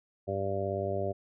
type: harmonic tone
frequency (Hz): 98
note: G2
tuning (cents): 0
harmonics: 1 / 2 / 3 / 4 / 5 / 6 / 7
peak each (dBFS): -36 / -41 / -44 / -35 / -40 / -34 / -38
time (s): 0.27-1.13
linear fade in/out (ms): 20
effects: none